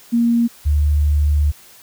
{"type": "tone pair in turn", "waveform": "sine", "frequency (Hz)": [234.6, 73.89], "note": ["A#3", "D2"], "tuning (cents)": [11, 11], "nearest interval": "octave + minor sixth", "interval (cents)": 2000, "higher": "first", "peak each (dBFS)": -12, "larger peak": "neither", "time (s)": [[0.12, 0.48], [0.65, 1.52]], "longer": "second", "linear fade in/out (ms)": 20, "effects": ["white hiss -45 dBFS RMS until 1.82 s"]}